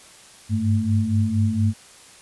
sine tone cluster, 98.5 / 102.8 / 221.7 Hz, G2 / G#2 / A3, +9 / -17 / +13 cents, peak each -22 dBFS, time 0.49-1.74 s, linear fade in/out 50 ms, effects white hiss -47 dBFS RMS until 2.21 s + resampled to 24000 Hz

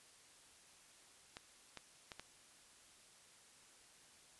clicks, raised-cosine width 0.2 ms, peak -30 dBFS, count 4, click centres 1.369 / 1.773 / 2.118 / 2.196 s, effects white hiss -64 dBFS RMS until 4.39 s + resampled to 24000 Hz

